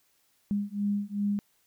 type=beating tone pair; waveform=sine; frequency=202.3 / 204.9 Hz; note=G#3 / G#3; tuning=-45 / -23 cents; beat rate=2.6 Hz; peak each=-30 dBFS; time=0.51-1.39 s; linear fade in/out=0 ms; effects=white hiss -69 dBFS RMS until 1.66 s